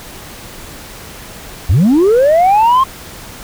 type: linear sweep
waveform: sine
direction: up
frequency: 66 to 1081 Hz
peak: -4 dBFS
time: 1.69-2.84 s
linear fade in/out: 10 ms
effects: tanh soft clip ceiling -5 dBFS + pink hiss -32 dBFS RMS until 3.43 s